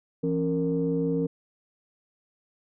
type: tone cluster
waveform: sine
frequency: 167.8 / 273.9 / 461.6 Hz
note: E3 / C#4 / A#4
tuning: +31 / -21 / -17 cents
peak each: -27 dBFS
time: 0.23-1.27 s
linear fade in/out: 10 ms
effects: tanh soft clip ceiling -15 dBFS